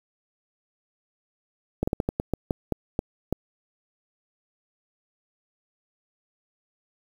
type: slowing click train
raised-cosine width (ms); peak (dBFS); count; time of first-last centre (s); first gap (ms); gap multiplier
2; -10; 11; 1.83-3.326; 45; 1.25
effects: 7-bit